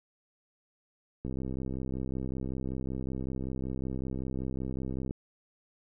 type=click train; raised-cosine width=3 ms; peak=-23 dBFS; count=253; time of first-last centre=1.25-5.109 s; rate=65.3 Hz; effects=none